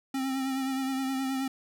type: tone with vibrato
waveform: square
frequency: 265.8 Hz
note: C4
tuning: 27 cents sharp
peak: -29 dBFS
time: 0.14-1.48 s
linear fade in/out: 5 ms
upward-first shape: triangle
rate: 9.5 Hz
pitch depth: 37 cents each way
effects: none